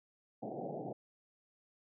white band-pass noise, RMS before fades -42 dBFS, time 0.42-0.93 s, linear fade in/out 10 ms, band 120 to 780 Hz, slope 96 dB/octave, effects none

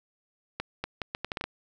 accelerating click train, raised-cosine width 0.3 ms, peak -15 dBFS, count 9, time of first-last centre 0.6-1.44 s, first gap 240 ms, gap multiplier 0.74, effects none

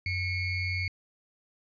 square ring-modulated tone, 1140 Hz, C#6, 48 cents sharp, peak -26 dBFS, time 0.06-0.88 s, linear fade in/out 2 ms, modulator 1050 Hz, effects resampled to 11025 Hz

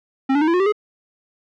square tone with pitch steps, 267.7 / 288.6 / 311.1 / 335.3 / 361.5 / 389.7 / 420.1 Hz, C4 / D4 / D#4 / E4 / F#4 / G4 / G#4, +40 / -30 / 0 / +30 / -40 / -10 / +20 cents, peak -15 dBFS, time 0.29-0.724 s, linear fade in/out 10 ms, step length 62 ms, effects low-pass 2000 Hz 12 dB/octave

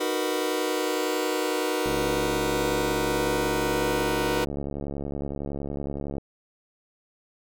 sawtooth chord, B major seventh, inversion first, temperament just, 308.7 / 370.4 / 463 / 493.9 Hz, D#4 / F#4 / A#4 / B4, -14 / +2 / -12 / 0 cents, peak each -26 dBFS, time 0-4.45 s, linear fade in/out 10 ms
click train, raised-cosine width 2 ms, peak -19 dBFS, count 307, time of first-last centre 1.86-6.182 s, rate 70.8 Hz
effects none

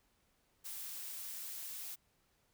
blue noise, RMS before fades -45 dBFS, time 0.64-1.96 s, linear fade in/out 20 ms, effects pink hiss -75 dBFS RMS until 2.53 s

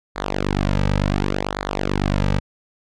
sawtooth tone with flanger, 49 Hz, G1, in tune, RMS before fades -21 dBFS, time 0.15-2.4 s, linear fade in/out 20 ms, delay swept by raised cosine 0.35 to 2.85 ms, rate 0.69 Hz, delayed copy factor -0.9, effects low-pass 5000 Hz 12 dB/octave

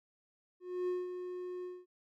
triangle tone with ADSR envelope, 361.4 Hz, F#4, 41 cents flat, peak -29 dBFS, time 0.6-1.86 s, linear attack 280 ms, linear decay 190 ms, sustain -8 dB, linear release 220 ms, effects none

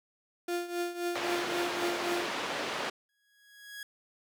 35% pulse tone with tremolo, 349.2 Hz, F4, in tune, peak -27 dBFS, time 0.48-2.27 s, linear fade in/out 5 ms, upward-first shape triangle, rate 3.8 Hz, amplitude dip 80%
pink band-pass noise, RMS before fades -35 dBFS, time 1.15-2.9 s, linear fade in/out 5 ms, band 370 to 3900 Hz, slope 12 dB/octave
sawtooth tone with exponential growth, 1661.2 Hz, G#6, in tune, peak -35 dBFS, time 3.09-3.83 s, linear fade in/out 2 ms, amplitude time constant 160 ms
effects none

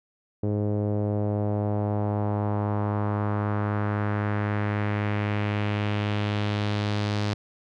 sawtooth tone with low-pass filter sweep, 103.83 Hz, G#2, in tune, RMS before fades -26 dBFS, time 0.43-7.34 s, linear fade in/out 5 ms, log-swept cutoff 450 to 4700 Hz, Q 1.8, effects none

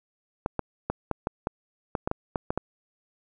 clicks, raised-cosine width 1 ms, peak -12 dBFS, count 12, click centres 0.461 / 0.593 / 0.9 / 1.113 / 1.271 / 1.471 / 1.952 / 2.075 / 2.114 / 2.358 / 2.505 / 2.576 s, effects none

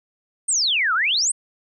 sine exponential two-way sweep, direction down then up, 8940 to 1244.5 to 8940 Hz, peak -17 dBFS, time 0.48-1.32 s, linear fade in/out 10 ms, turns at 0.94 s, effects none

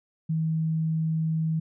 sine tone, 160 Hz, D#3, 49 cents sharp, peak -23 dBFS, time 0.29-1.6 s, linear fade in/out 10 ms, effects none

